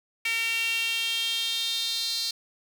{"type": "tone with high-pass filter sweep", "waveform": "sawtooth", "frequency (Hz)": 457, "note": "A#4", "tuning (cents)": -34, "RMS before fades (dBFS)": -28, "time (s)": [0.25, 2.31], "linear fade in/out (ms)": 5, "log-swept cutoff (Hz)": [2400, 4300], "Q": 5.8, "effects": []}